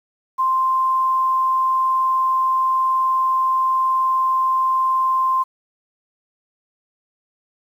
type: tone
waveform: sine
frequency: 1046.5 Hz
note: C6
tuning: in tune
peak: -15 dBFS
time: 0.38-5.44 s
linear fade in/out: 20 ms
effects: 8-bit